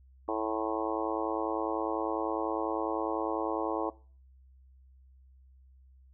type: harmonic tone with a mistuned harmonic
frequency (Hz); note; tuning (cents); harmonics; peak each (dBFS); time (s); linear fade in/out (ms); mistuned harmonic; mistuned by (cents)
110; A2; 0; 3 / 4 / 5 / 6 / 7 / 8 / 9 / 10; -35 / -36 / -37 / -38 / -38 / -39 / -40 / -40; 0.28-3.9; 5; 10; -25
effects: noise-tail reverb RT60 0.4 s tail -20 dB re dry + added 65 Hz sine -55 dBFS peak until 6.13 s